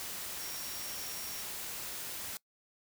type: tone in noise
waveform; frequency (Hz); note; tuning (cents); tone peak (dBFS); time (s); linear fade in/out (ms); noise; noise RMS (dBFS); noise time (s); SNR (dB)
sine; 5590; F8; +1; -46; 0.4-1.42; 0; white; -41; 0-2.37; -8
effects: noise-tail reverb RT60 0.1 s tail -22 dB re dry